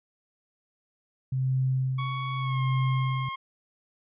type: tone with tremolo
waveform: sine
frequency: 130.81 Hz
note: C3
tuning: in tune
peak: -22 dBFS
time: 1.32-3.29 s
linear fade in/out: 5 ms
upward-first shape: sine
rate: 0.83 Hz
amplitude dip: 65%
type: tone with pitch glide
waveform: sawtooth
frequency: 1116 to 1071.8 Hz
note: C#6 to C6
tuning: +11 to +41 cents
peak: -28 dBFS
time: 1.98-3.36 s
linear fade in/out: 10 ms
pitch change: -70 cents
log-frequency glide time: 2.38-2.62 s
effects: resampled to 8000 Hz